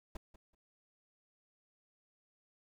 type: noise with echo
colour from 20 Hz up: brown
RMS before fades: -42 dBFS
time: 0.15-0.17 s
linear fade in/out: 5 ms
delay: 190 ms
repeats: 2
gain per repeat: -15 dB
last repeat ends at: 0.55 s
effects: none